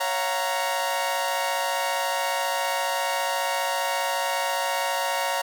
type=chord; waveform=sawtooth; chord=Gb major seventh; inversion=second; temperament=equal with one note detuned; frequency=554.4 / 685.3 / 740 / 932.3 Hz; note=Db5 / F5 / Gb5 / Bb5; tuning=0 / -33 / 0 / 0 cents; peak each=-26 / -28 / -28 / -23 dBFS; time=0-5.42 s; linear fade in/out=10 ms; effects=none